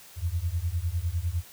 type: beating tone pair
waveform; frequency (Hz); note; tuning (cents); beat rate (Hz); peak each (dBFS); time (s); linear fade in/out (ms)
sine; 80.7 / 90.6; E2 / F#2; -36 / -36; 9.9; -29; 0.16-1.44; 50
effects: white hiss -50 dBFS RMS until 1.52 s